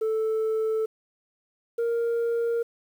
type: tone pair in turn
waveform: sine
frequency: 440 / 466.2 Hz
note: A4 / A#4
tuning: 0 / 0 cents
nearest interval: minor second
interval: 100 cents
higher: second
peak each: -20 dBFS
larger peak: neither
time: 0.01-0.86 / 1.78-2.63 s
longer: neither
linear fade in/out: 10 ms
effects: tanh soft clip ceiling -22 dBFS + 9-bit